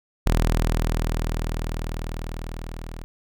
sawtooth tone with level ramp, 40.1 Hz, E1, 47 cents flat, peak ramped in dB -13 to -30 dBFS, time 0.26-3.04 s, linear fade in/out 0 ms, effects none

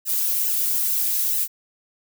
violet noise with flanger, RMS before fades -22 dBFS, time 0.05-1.48 s, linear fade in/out 50 ms, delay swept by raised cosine 0.86 to 3.46 ms, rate 2.3 Hz, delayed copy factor -0.9, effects none

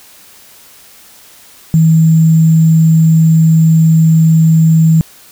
sine tone with sample-and-hold, 161 Hz, E3, 41 cents flat, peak -4 dBFS, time 1.74-5.01 s, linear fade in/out 0 ms, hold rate 7350 Hz, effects white hiss -40 dBFS RMS until 5.31 s

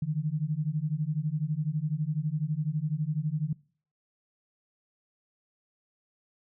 sine beating tone pair, 146.83 / 158.83 Hz, D3 / D#3, 0 / +36 cents, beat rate 12 Hz, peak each -30 dBFS, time 0.02-3.53 s, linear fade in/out 5 ms, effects noise-tail reverb RT60 0.5 s tail -24 dB re dry

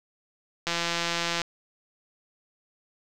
click train, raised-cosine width 0.2 ms, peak -10 dBFS, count 128, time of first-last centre 0.67-1.417 s, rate 170 Hz, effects none

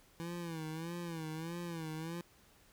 25% pulse tone with vibrato, 165 Hz, E3, 2 cents sharp, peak -36 dBFS, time 0.2-2.21 s, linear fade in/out 0 ms, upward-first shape sine, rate 1.6 Hz, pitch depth 92 cents each way, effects pink hiss -65 dBFS RMS until 2.72 s

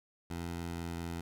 15% pulse tone with pitch glide, 85.3 to 84.71 Hz, F2 to E2, -40 to +48 cents, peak -31 dBFS, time 0.3-1.21 s, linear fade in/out 5 ms, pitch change -12 cents, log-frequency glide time 0.61-0.85 s, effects none

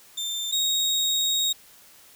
30% pulse tone pair in turn, 3582 / 3761 Hz, A7 / A#7, +30 / +15 cents, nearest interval minor second, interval 85 cents, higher second, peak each -25 / -19 dBFS, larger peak second, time 0.17-0.52 / 0.52-1.53 s, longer second, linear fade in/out 10 ms, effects white hiss -52 dBFS RMS until 2.15 s

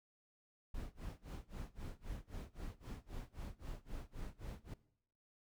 brown noise with tremolo, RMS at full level -44 dBFS, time 0.74-4.74 s, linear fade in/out 5 ms, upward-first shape sine, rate 3.8 Hz, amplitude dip 100%, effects noise-tail reverb RT60 0.7 s tail -19 dB re dry

